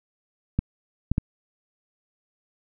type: clicks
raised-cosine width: 5 ms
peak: -9 dBFS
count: 3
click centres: 0.59 / 1.116 / 1.181 s
effects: none